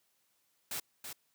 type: noise with echo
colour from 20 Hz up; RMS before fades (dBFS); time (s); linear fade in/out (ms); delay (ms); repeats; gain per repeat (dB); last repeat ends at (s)
white; -38; 0.71-0.8; 5; 330; 1; -6; 1.13
effects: white hiss -75 dBFS RMS until 1.34 s + high-pass 80 Hz 12 dB/octave